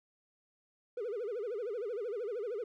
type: tone with vibrato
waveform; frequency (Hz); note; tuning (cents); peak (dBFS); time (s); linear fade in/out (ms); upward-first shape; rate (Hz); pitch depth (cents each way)
triangle; 445.3; A4; +21; -32; 0.97-2.64; 5; sine; 13; 210
effects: tanh soft clip ceiling -30 dBFS